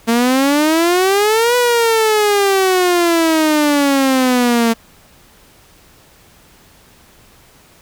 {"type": "exponential two-way sweep", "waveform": "sawtooth", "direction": "up then down", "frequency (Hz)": [226.5, 493.9, 226.5], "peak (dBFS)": -7, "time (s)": [0.07, 4.74], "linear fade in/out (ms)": 20, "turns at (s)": 1.56, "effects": ["pink hiss -47 dBFS RMS until 7.81 s"]}